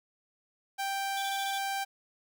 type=tone; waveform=sawtooth; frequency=785 Hz; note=G5; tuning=2 cents sharp; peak=-27 dBFS; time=0.78-1.85 s; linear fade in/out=20 ms
type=tone bursts; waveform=40% pulse; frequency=3446 Hz; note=A7; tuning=37 cents flat; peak=-37 dBFS; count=6; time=1.17-1.581 s; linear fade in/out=2 ms; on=51 ms; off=21 ms
effects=none

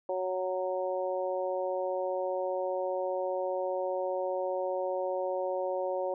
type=harmonic tone; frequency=185 Hz; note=F#3; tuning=in tune; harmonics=2 / 3 / 4 / 5; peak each=-36 / -31 / -38 / -40 dBFS; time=0.09-6.14 s; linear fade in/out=2 ms; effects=none

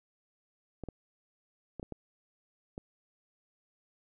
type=clicks; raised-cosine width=2 ms; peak=-26 dBFS; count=6; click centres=0.837 / 0.887 / 1.797 / 1.829 / 1.923 / 2.779 s; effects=none

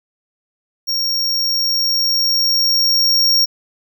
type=tone with level ramp; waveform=square; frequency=5560 Hz; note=F8; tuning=9 cents flat; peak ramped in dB=-17 to -11 dBFS; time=0.87-3.46 s; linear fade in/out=20 ms; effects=none

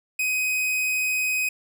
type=tone; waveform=45% pulse; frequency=2513 Hz; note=D#7; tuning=17 cents sharp; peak=-22 dBFS; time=0.19-1.49 s; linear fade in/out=5 ms; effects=none

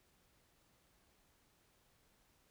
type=silence; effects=pink hiss -73 dBFS RMS until 2.5 s

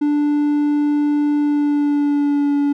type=tone with pitch glide; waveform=triangle; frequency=293.7 to 286.3 Hz; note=D4 to D4; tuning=0 to -44 cents; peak=-12 dBFS; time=0.01-2.73 s; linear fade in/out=10 ms; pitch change=-44 cents; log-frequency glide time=1.38-2.56 s; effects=none

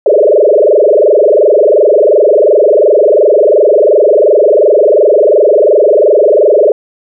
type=tone with frequency modulation; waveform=sine; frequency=507 Hz; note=B4; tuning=45 cents sharp; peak=-3 dBFS; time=0.06-6.72 s; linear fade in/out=2 ms; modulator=22.8 Hz; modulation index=5; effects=none

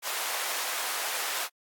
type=high-pass noise; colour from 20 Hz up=pink; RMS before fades=-32 dBFS; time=0.02-1.49 s; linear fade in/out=50 ms; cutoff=720 Hz; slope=12 dB/octave; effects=high-pass 400 Hz 12 dB/octave + AAC 64 kbps

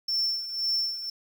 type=tone with tremolo; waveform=triangle; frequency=5390 Hz; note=E8; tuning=38 cents sharp; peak=-22 dBFS; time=0.08-1.1 s; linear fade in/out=5 ms; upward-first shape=sine; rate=1.9 Hz; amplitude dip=70%; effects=9-bit

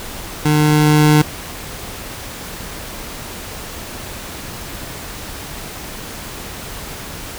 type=tone with level ramp; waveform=25% pulse; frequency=151.1 Hz; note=D3; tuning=50 cents sharp; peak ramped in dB=-8 to -4 dBFS; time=0.45-1.22 s; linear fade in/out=5 ms; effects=pink hiss -30 dBFS RMS until 7.38 s

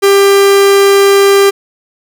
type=tone; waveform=45% pulse; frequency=396.6 Hz; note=G4; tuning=20 cents sharp; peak=-4 dBFS; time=0.02-1.51 s; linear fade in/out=20 ms; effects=none

